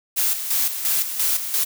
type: noise with tremolo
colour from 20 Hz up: blue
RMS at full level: -20 dBFS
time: 0.16-1.65 s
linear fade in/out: 20 ms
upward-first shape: square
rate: 2.9 Hz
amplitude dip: 60%
effects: none